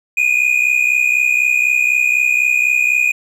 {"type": "tone pair together", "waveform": "triangle", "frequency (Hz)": [2430, 2494], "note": ["D#7", "D#7"], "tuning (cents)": [-42, 3], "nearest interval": "unison", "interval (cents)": 45, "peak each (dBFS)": -13, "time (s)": [0.17, 3.12], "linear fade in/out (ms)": 5, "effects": []}